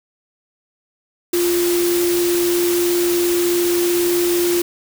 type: tone in noise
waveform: sine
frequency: 349.1 Hz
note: F4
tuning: 1 cent flat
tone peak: -15 dBFS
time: 1.33-4.62 s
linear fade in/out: 5 ms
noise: white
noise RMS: -24 dBFS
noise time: 1.33-4.62 s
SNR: +6 dB
effects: none